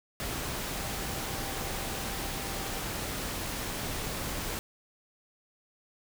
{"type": "tone in noise", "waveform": "sine", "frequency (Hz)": 784, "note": "G5", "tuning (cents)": 0, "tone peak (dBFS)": -46, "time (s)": [0.74, 2.84], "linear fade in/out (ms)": 0, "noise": "pink", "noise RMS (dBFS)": -35, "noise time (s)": [0.2, 4.59], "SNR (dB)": -14, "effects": []}